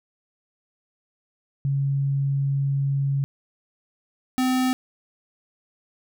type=tone pair in turn; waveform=sine / square; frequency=138.59 / 256.4 Hz; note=C#3 / C4; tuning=0 / -35 cents; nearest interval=major seventh; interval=1065 cents; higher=second; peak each=-20 dBFS; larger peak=neither; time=1.65-3.24 / 4.38-4.73 s; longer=first; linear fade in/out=0 ms; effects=none